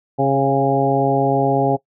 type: harmonic tone with a mistuned harmonic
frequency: 136.7 Hz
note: C#3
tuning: 24 cents flat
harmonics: 1 / 2 / 3 / 4 / 5 / 6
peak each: -21 / -21 / -21 / -21 / -21 / -21 dBFS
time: 0.18-1.77 s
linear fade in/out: 20 ms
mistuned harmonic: 5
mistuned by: +20 cents
effects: noise-tail reverb RT60 0.1 s tail -20 dB re dry